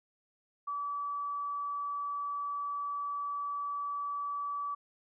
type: tone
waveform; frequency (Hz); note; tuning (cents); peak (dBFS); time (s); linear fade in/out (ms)
sine; 1150; D6; -37; -33; 0.67-4.75; 10
effects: none